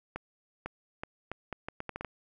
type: accelerating click train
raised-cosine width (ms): 0.5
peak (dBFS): -21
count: 11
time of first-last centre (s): 0.16-2.047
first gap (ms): 500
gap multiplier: 0.75
effects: none